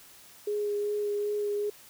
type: tone with vibrato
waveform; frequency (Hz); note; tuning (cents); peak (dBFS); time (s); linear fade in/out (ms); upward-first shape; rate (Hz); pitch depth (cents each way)
sine; 413.9; G#4; -6; -27; 0.47-1.7; 5; sine; 2.6; 13
effects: white hiss -53 dBFS RMS until 1.89 s